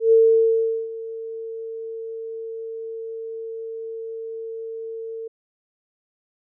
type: tone with ADSR envelope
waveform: sine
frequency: 451 Hz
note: A4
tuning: 43 cents sharp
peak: -10 dBFS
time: 0-5.28 s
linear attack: 120 ms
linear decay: 760 ms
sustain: -19 dB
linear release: 8 ms
effects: none